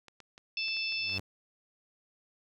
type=clicks; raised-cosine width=0.2 ms; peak=-33 dBFS; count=7; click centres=0.083 / 0.203 / 0.379 / 0.683 / 0.768 / 0.923 / 1.096 s
type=harmonic tone; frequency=880 Hz; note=A5; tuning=in tune; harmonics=3 / 4 / 5 / 6; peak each=-33 / -41 / -44 / -36 dBFS; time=0.57-1.18 s; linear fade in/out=2 ms
type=tone with exponential growth; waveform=sawtooth; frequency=96.7 Hz; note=G2; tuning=23 cents flat; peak=-31 dBFS; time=0.91-1.2 s; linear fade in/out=5 ms; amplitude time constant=62 ms
effects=none